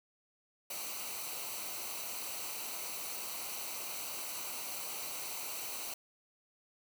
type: noise with comb filter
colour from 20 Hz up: white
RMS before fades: -41 dBFS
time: 0.7-5.94 s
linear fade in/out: 5 ms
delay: 0.58 ms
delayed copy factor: -0.65
effects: none